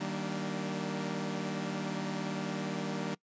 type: chord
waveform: sawtooth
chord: Eb major seventh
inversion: none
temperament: equal with one note detuned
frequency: 155.56 / 192.52 / 233.1 / 293.7 Hz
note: Eb3 / G3 / Bb3 / D4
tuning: 0 / -31 / 0 / 0 cents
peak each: -36 / -33 / -36 / -37 dBFS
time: 0-3.15 s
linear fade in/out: 10 ms
effects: noise-tail reverb RT60 0.1 s tail -23 dB re dry + resampled to 16000 Hz